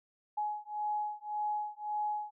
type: beating tone pair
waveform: sine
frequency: 840 / 841.8 Hz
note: G#5 / G#5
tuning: +19 / +23 cents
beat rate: 1.8 Hz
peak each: -36 / -36 dBFS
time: 0.37-2.31 s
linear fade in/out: 10 ms
effects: none